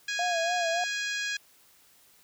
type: harmonic tone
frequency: 827 Hz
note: G#5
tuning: 8 cents flat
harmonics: 2 / 3 / 4 / 5 / 6 / 7 / 8 / 9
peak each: -32 / -36 / -38 / -40 / -42 / -43 / -44 / -45 dBFS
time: 0.08-1.37 s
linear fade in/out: 5 ms
type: tone with vibrato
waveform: sine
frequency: 689 Hz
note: F5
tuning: 24 cents flat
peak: -27 dBFS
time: 0.19-0.84 s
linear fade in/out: 2 ms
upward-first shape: sine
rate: 3.5 Hz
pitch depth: 76 cents each way
effects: white hiss -60 dBFS RMS until 2.23 s